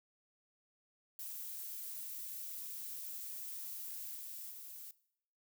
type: noise with level steps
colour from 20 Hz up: violet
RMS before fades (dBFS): -45 / -47 / -50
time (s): 1.19-4.91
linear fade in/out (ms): 2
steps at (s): 4.15 / 4.5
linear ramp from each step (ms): 10
effects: noise-tail reverb RT60 0.7 s tail -20 dB re dry